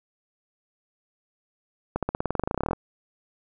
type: accelerating click train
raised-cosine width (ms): 1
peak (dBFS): -11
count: 20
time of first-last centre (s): 1.96-2.732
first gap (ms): 67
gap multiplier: 0.94
effects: none